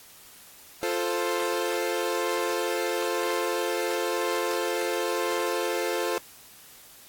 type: chord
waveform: sawtooth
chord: F major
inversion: none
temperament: equal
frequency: 349.2 / 440 / 523.3 Hz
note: F4 / A4 / C5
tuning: 0 / 0 / 0 cents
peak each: -26 dBFS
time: 0.83-6.18 s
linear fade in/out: 0 ms
effects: white hiss -50 dBFS RMS until 7.08 s + AAC 64 kbps